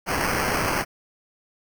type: noise with sample-and-hold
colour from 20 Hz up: white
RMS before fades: -24 dBFS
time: 0.06-0.85 s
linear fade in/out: 50 ms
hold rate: 3675 Hz
effects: none